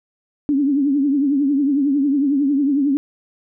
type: tone with vibrato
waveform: sine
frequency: 281 Hz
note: C#4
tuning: 24 cents sharp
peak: -14 dBFS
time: 0.49-2.97 s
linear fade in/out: 0 ms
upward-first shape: triangle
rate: 11 Hz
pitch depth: 120 cents each way
effects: none